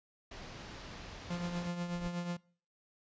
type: low-pass noise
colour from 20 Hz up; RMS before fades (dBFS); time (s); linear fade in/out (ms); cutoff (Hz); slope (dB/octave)
pink; -48; 0.31-1.68; 5; 5900; 24
type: tone with tremolo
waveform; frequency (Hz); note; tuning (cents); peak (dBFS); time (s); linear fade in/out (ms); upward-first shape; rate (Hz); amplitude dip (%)
45% pulse; 174.5; F3; -1; -33; 1.3-2.37; 5; triangle; 8.2; 60
type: noise with exponential growth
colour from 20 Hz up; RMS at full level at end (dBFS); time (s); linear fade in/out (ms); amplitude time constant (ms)
brown; -44; 1.62-2.08; 5; 100
effects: noise-tail reverb RT60 0.5 s tail -24 dB re dry + resampled to 16000 Hz